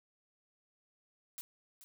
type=noise with echo; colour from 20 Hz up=blue; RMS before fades=-44 dBFS; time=1.38-1.41 s; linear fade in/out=0 ms; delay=430 ms; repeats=1; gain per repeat=-12 dB; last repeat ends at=1.84 s; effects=none